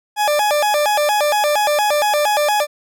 40% pulse tone with vibrato, 705 Hz, F5, 16 cents sharp, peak -13 dBFS, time 0.16-2.67 s, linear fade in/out 50 ms, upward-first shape square, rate 4.3 Hz, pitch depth 300 cents each way, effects none

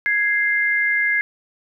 sine tone pair together, 1661.2 / 2093 Hz, G#6 / C7, 0 / 0 cents, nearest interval major third, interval 400 cents, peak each -19 dBFS, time 0.06-1.21 s, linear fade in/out 0 ms, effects none

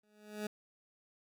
20% pulse tone with exponential growth, 210.6 Hz, G#3, 24 cents sharp, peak -30 dBFS, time 0.03-0.47 s, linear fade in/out 5 ms, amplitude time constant 94 ms, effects none

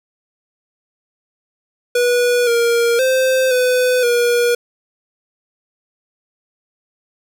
square tone with pitch steps, 487.1 / 469.3 / 520 / 502 / 479.3 Hz, B4 / A#4 / C5 / B4 / A#4, -24 / +12 / -11 / +28 / +48 cents, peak -13 dBFS, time 1.95-4.55 s, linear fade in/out 5 ms, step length 520 ms, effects none

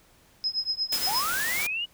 sine tone with tremolo, 5110 Hz, D#8, 45 cents sharp, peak -22 dBFS, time 0.44-1.24 s, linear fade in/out 0 ms, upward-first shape triangle, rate 8.5 Hz, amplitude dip 100%
white noise, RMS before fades -31 dBFS, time 0.92-1.67 s, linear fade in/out 5 ms
sine linear sweep, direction up, 698.5 to 2960 Hz, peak -27 dBFS, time 1.06-1.86 s, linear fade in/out 20 ms
effects pink hiss -59 dBFS RMS until 1.93 s

